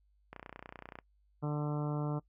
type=click train; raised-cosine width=0.5 ms; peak=-30 dBFS; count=21; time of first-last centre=0.33-0.988 s; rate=30.4 Hz
type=harmonic tone; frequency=148.4 Hz; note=D3; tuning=18 cents sharp; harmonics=1 / 2 / 3 / 4 / 5 / 6 / 7 / 8 / 9; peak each=-33 / -39 / -43 / -45 / -47 / -49 / -50 / -51 / -52 dBFS; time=1.42-2.2 s; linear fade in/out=20 ms
effects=noise-tail reverb RT60 0.1 s tail -22 dB re dry + added 50 Hz sine -67 dBFS peak until 2.28 s